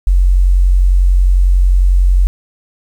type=tone; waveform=sine; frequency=45.54 Hz; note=F#1; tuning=27 cents flat; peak=-6 dBFS; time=0.07-2.27 s; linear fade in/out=0 ms; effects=7-bit